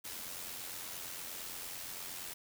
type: noise with amplitude modulation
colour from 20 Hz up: white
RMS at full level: -42 dBFS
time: 0.04-2.34 s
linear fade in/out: 10 ms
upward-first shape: sine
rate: 88.7 Hz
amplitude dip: 45%
effects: none